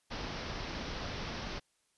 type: low-pass noise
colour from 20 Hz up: pink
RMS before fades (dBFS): -40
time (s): 0.1-1.6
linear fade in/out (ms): 20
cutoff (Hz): 5800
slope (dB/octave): 96
effects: white hiss -75 dBFS RMS until 1.97 s + resampled to 24000 Hz